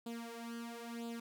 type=tone with flanger; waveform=sawtooth; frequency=233.1 Hz; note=A#3; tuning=in tune; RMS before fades=-45 dBFS; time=0.06-1.2 s; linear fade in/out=5 ms; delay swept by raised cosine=0.25 to 3.65 ms; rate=1 Hz; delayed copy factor=+0.75; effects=none